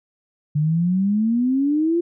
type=exponential sweep; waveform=sine; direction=up; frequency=146.2 to 349.2 Hz; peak=-16 dBFS; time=0.55-2.01 s; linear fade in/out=10 ms; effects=none